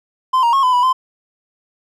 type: tone with pitch steps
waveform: triangle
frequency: 1033 / 938 / 1088 / 1010 / 983 / 1032 Hz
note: C6 / A#5 / C#6 / B5 / B5 / C6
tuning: -22 / +11 / -33 / +39 / -8 / -24 cents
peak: -9 dBFS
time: 0.33-0.93 s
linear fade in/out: 10 ms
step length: 100 ms
effects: none